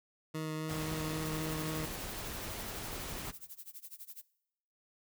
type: tone with vibrato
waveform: 20% pulse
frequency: 156.7 Hz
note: D#3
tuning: 13 cents sharp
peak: -31 dBFS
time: 0.34-1.86 s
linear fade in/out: 10 ms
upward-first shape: sine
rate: 3.8 Hz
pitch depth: 9 cents each way
type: noise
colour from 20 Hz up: pink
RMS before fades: -42 dBFS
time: 0.68-3.32 s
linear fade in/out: 20 ms
type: noise with tremolo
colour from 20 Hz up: violet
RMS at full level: -46 dBFS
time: 1.25-4.22 s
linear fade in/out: 10 ms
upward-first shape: sine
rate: 12 Hz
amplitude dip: 95%
effects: noise-tail reverb RT60 0.8 s tail -21 dB re dry